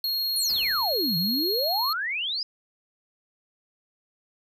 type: tone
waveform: square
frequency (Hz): 4281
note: C8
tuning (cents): +39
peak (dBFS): -25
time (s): 0.04-1.93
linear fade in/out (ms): 2
type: exponential two-way sweep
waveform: sine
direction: down then up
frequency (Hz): 10520 to 158.2 to 5150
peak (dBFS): -26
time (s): 0.36-2.43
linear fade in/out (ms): 2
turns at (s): 1.17
type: noise with exponential decay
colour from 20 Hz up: pink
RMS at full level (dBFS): -43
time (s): 0.49-1.92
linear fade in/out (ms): 5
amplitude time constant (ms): 310
effects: none